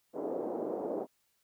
pink band-pass noise, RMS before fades -36 dBFS, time 0.13-1.07 s, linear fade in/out 50 ms, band 300 to 640 Hz, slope 24 dB/octave, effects white hiss -75 dBFS RMS until 1.43 s

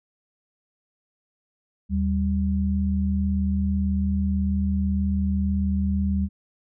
sine tone pair together, 77.78 / 195.99 Hz, D#2 / G3, 0 / 0 cents, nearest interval octave + major third, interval 1600 cents, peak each -23 dBFS, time 1.89-6.29 s, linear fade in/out 50 ms, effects none

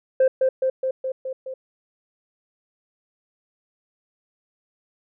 sine tone with echo, 523 Hz, C5, 1 cent flat, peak -11 dBFS, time 0.2-0.28 s, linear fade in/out 5 ms, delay 210 ms, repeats 6, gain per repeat -3 dB, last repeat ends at 1.54 s, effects tanh soft clip ceiling -12 dBFS

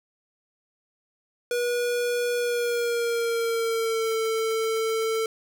square tone with pitch glide, 483.7 to 446.1 Hz, B4 to A4, -36 to +24 cents, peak -24 dBFS, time 1.51-5.26 s, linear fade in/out 2 ms, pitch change -140 cents, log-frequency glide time 2.36-4.18 s, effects none

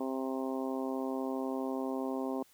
harmonic tone, 132.1 Hz, C3, 17 cents sharp, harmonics 2 / 3 / 4 / 5 / 6 / 7 / 8, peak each -35 / -39 / -41 / -43 / -45 / -46 / -47 dBFS, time 0-2.43 s, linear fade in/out 5 ms, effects white hiss -64 dBFS RMS until 2.53 s

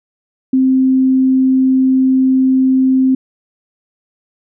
sine tone, 261.6 Hz, C4, in tune, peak -8 dBFS, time 0.53-3.15 s, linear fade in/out 5 ms, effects none

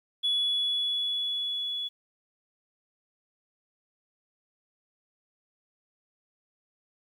sine tone with level ramp, 3399 Hz, G#7, 39 cents sharp, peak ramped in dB -22 to -30 dBFS, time 0.23-1.89 s, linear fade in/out 20 ms, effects tanh soft clip ceiling -20 dBFS + 10-bit

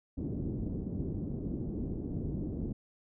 white low-pass noise, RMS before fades -36 dBFS, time 0.17-2.73 s, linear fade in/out 10 ms, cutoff 310 Hz, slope 24 dB/octave, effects none

